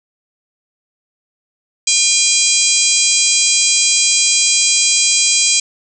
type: harmonic tone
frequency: 806 Hz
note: G5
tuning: 48 cents sharp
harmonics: 3 / 4 / 5 / 6 / 7 / 8 / 9 / 10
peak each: -20 / -21 / -21 / -18 / -21 / -18 / -17 / -18 dBFS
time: 1.87-5.6 s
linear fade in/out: 5 ms
effects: none